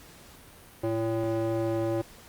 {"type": "tone with band-pass filter", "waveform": "square", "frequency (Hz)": 112.8, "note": "A2", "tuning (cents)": 44, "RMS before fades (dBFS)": -28, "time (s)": [0.83, 2.02], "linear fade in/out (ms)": 10, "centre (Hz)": 450, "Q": 2.3, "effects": ["pink hiss -51 dBFS RMS until 2.28 s", "Opus 48 kbps"]}